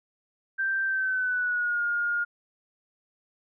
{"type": "tone with pitch glide", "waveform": "sine", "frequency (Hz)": [1568, 1421.3], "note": ["G6", "F6"], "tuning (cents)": [0, 30], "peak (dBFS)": -24, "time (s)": [0.58, 2.25], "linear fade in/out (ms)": 20, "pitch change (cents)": -170, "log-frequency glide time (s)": [0.85, 1.82], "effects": []}